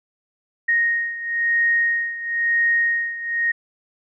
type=beating tone pair; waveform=sine; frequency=1864.7 / 1865.7 Hz; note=A#6 / A#6; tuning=0 / +1 cents; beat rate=1 Hz; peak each=-19 / -23 dBFS; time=0.68-3.52 s; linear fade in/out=10 ms; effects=none